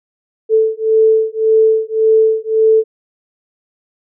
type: beating tone pair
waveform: sine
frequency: 440 / 441.8 Hz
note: A4 / A4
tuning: 0 / +7 cents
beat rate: 1.8 Hz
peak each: -12 dBFS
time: 0.49-2.84 s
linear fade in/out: 50 ms
effects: none